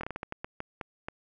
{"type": "slowing click train", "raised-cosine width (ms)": 0.5, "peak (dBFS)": -20, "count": 11, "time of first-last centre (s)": [0.01, 1.085], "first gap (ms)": 24, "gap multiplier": 1.31, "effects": []}